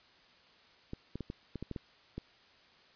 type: clicks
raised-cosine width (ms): 3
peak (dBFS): -26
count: 9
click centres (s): 0.934 / 1.156 / 1.207 / 1.301 / 1.557 / 1.626 / 1.713 / 1.762 / 2.18
effects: white hiss -62 dBFS RMS until 2.95 s + resampled to 11025 Hz